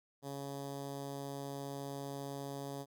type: tone with notch filter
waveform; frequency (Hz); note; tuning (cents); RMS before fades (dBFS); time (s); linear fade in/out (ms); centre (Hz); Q
10% pulse; 139.6; C#3; +13; -43; 0.22-2.86; 50; 2200; 0.88
effects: none